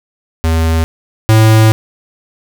square tone pair in turn, 81.3 / 110.13 Hz, E2 / A2, -23 / +2 cents, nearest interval perfect fourth, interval 525 cents, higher second, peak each -10 / -5 dBFS, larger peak second, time 0.44-0.84 / 1.29-1.72 s, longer second, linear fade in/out 0 ms, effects 7-bit

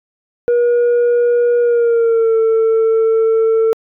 sine tone with pitch glide, 479.7 to 447.6 Hz, A#4 to A4, +50 to +30 cents, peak -7 dBFS, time 0.48-3.73 s, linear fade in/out 0 ms, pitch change -120 cents, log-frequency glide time 1.6-2.36 s, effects tanh soft clip ceiling -9 dBFS

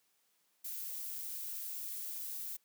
violet noise, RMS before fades -42 dBFS, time 0.64-2.57 s, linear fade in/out 10 ms, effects white hiss -75 dBFS RMS until 2.64 s + high-pass 150 Hz 12 dB/octave

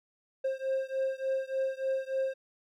triangle beating tone pair, 530 / 533.4 Hz, C5 / C5, +22 / +33 cents, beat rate 3.4 Hz, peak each -30 / -31 dBFS, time 0.44-2.34 s, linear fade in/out 10 ms, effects none

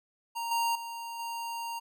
square tone with level steps, 930 Hz, A#5, 4 cents flat, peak -33 / -27 / -38 / -35 dBFS, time 0.35-1.8 s, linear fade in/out 20 ms, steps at 0.51 / 0.75 / 1.19 s, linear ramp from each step 5 ms, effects none

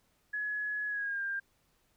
sine tone with pitch glide, 1691 to 1596.1 Hz, G#6 to G6, +31 to +31 cents, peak -32 dBFS, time 0.33-1.4 s, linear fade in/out 10 ms, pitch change -100 cents, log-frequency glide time 0.87-1.22 s, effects pink hiss -72 dBFS RMS until 1.96 s

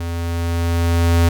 square tone with level ramp, 84.7 Hz, E2, 48 cents sharp, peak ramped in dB -23 to -11 dBFS, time 0-1.29 s, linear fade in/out 5 ms, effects none

